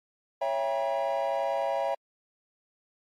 triangle chord, C# diminished seventh, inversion none, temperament just, 554.4 / 665.2 / 798.3 / 957.9 Hz, C#5 / E5 / G5 / Bb5, 0 / +16 / +31 / +47 cents, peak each -28 / -28 / -30 / -32 dBFS, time 0.41-1.95 s, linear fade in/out 10 ms, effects tanh soft clip ceiling -19 dBFS + AAC 64 kbps

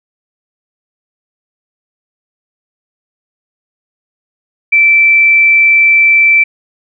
sine tone, 2331 Hz, D7, 14 cents flat, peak -4 dBFS, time 4.72-6.44 s, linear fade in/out 10 ms, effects none

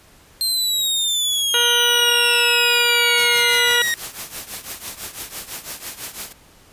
sawtooth exponential sweep, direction down, 4186 to 1864.7 Hz, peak -15 dBFS, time 0.41-3.94 s, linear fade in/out 0 ms
harmonic tone, 478.3 Hz, A#4, 44 cents sharp, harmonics 1 / 2 / 3 / 4 / 5 / 6 / 7 / 8, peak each -25 / -27 / -21 / -30 / -31 / -20 / -27 / -24 dBFS, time 1.54-3.82 s, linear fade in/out 2 ms
white noise with tremolo, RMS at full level -28 dBFS, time 3.17-6.33 s, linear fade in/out 10 ms, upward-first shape triangle, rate 6 Hz, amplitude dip 85%
effects pink hiss -50 dBFS RMS until 6.72 s + resampled to 32000 Hz

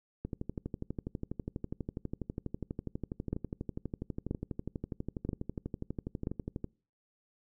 two click trains, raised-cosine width 3 ms, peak -23 / -19 dBFS, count 79 / 4, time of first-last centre 0.25-6.643 / 3.33-6.271 s, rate 12.2 / 1.02 Hz, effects noise-tail reverb RT60 0.4 s tail -25 dB re dry

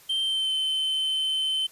triangle tone with pitch glide, 3136 to 3073 Hz, G7 to G7, 0 to -35 cents, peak -22 dBFS, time 0.09-1.67 s, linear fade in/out 10 ms, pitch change -35 cents, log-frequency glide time 0.23-0.51 s, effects white hiss -53 dBFS RMS until 1.71 s + resampled to 32000 Hz

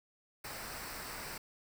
pink noise with comb filter, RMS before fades -44 dBFS, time 0.44-1.38 s, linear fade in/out 5 ms, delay 0.3 ms, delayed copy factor -0.55, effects none

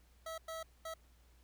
25% pulse tone bursts at uneven times, 649 Hz, E5, 27 cents flat, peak -38 dBFS, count 3, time 0.26-0.38 / 0.48-0.63 / 0.85-0.94 s, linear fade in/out 5 ms, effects added 60 Hz sine -63 dBFS peak until 1.43 s + pink hiss -71 dBFS RMS until 1.43 s

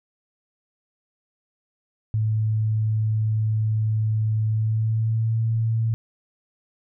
sine tone with pitch glide, 109 to 112.84 Hz, A2 to A2, -16 to +44 cents, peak -19 dBFS, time 2.14-5.94 s, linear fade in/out 0 ms, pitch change +60 cents, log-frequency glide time 4.47-5.37 s, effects none

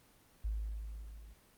sine tone with level ramp, 53.3 Hz, G#1, 46 cents sharp, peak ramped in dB -32 to -50 dBFS, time 0.44-1.34 s, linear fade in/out 10 ms, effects pink hiss -65 dBFS RMS until 1.57 s + Opus 24 kbps

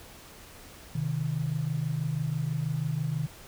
sine tone pair together, 129.41 / 155.56 Hz, C3 / D#3, -19 / 0 cents, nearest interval minor third, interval 319 cents, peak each -31 / -29 dBFS, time 0.95-3.27 s, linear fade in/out 5 ms, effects pink hiss -49 dBFS RMS until 3.47 s

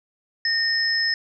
sine tone pair together, 1833 / 5185 Hz, A#6 / E8, -30 / -29 cents, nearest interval octave + tritone, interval 1801 cents, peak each -22 dBFS, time 0.45-1.14 s, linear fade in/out 2 ms, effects none

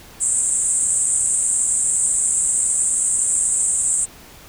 pink band-pass noise, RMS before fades -19 dBFS, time 0.2-4.06 s, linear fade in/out 20 ms, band 7500 to 9000 Hz, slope 96 dB/octave, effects pink hiss -43 dBFS RMS until 4.48 s

